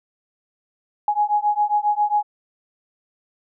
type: beating tone pair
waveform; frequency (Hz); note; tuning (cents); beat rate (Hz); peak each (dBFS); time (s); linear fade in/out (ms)
sine; 830.6 / 838; G#5 / G#5; 0 / +15; 7.4; -20; 1.08-2.23; 2
effects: none